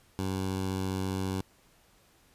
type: tone with notch filter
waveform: 15% pulse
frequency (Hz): 94.8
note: F#2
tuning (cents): +43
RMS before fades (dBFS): -32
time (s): 0.19-1.41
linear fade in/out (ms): 0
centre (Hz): 1900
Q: 1.9
effects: pink hiss -63 dBFS RMS until 2.34 s + resampled to 32000 Hz